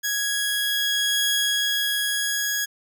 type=tone pair together; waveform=sawtooth; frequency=1661.2 / 3322 Hz; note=G#6 / G#7; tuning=0 / 0 cents; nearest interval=octave; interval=1200 cents; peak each=-21 dBFS; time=0.03-2.66 s; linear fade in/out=20 ms; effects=none